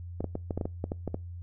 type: clicks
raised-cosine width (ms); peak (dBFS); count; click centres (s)
2; -18; 11; 0.206 / 0.243 / 0.354 / 0.508 / 0.576 / 0.612 / 0.655 / 0.841 / 0.919 / 1.077 / 1.144
effects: noise-tail reverb RT60 0.3 s tail -25 dB re dry + added 87 Hz sine -38 dBFS peak until 1.42 s